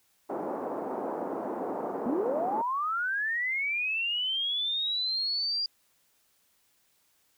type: band-pass noise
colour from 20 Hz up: pink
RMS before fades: -34 dBFS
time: 0.29-2.62 s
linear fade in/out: 10 ms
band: 270 to 940 Hz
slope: 24 dB/octave
type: linear sweep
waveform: sine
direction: up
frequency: 216.1 to 4825 Hz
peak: -27 dBFS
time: 2.06-5.66 s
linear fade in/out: 2 ms
effects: white hiss -69 dBFS RMS until 7.37 s